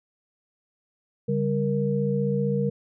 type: tone cluster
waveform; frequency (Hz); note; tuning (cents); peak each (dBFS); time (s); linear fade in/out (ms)
sine; 142 / 197.5 / 469.3; C#3 / G3 / A#4; +42 / +13 / +12; -26; 1.28-2.7; 10
effects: none